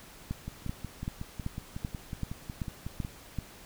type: two click trains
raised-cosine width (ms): 5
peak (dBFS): -20 / -24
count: 9 / 15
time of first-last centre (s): 0.31-3.387 / 0.48-3.049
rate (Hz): 2.6 / 5.45
effects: pink hiss -51 dBFS RMS until 3.65 s